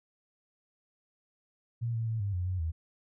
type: tone with pitch steps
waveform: sine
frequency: 117.2 / 113.7 / 112.1 / 100.3 / 89.8 / 92.2 / 80.8 Hz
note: A#2 / A#2 / A2 / G2 / F2 / F#2 / E2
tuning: +10 / -43 / +33 / +40 / +49 / -6 / -34 cents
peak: -29 dBFS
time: 1.81-2.72 s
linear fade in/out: 20 ms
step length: 130 ms
effects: none